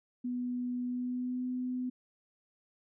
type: tone with pitch glide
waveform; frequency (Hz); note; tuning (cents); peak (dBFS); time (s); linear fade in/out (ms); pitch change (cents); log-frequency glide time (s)
sine; 246.9 to 251.8; B3 to B3; 0 to +34; -32; 0.24-1.9; 10; +34; 0.84-1.46
effects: none